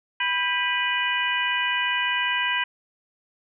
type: harmonic tone with a mistuned harmonic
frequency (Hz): 492.8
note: B4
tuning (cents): -4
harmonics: 2 / 3 / 4 / 5 / 6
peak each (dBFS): -28 / -28 / -28 / -28 / -28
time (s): 0.2-2.64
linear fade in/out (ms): 5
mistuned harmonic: 3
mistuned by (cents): +130
effects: none